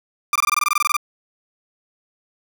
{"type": "tone bursts", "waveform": "30% pulse", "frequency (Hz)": 1192, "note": "D6", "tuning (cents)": 25, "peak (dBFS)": -12, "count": 14, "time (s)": [0.33, 0.967], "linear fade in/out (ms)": 2, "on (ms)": 26, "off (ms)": 21, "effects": []}